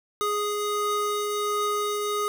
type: tone pair together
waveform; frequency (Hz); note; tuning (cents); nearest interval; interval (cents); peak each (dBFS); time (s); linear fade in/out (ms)
square; 415.3 / 1244.5; G#4 / D#6; 0 / 0; octave + perfect fifth; 1900; -28; 0.21-2.28; 0
effects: none